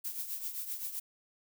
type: noise with tremolo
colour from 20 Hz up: violet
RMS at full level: -36 dBFS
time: 0.04-1 s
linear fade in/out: 10 ms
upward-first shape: triangle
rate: 7.7 Hz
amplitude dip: 70%
effects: none